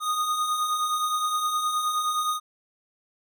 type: beating tone pair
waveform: square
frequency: 1228 / 1237.6 Hz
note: D#6 / D#6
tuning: -23 / -10 cents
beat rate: 9.6 Hz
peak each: -34 / -25 dBFS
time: 0-2.4 s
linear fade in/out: 50 ms
effects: none